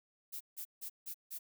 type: noise bursts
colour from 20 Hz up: violet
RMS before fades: -43 dBFS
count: 5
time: 0.32-1.39 s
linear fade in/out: 20 ms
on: 86 ms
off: 160 ms
effects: none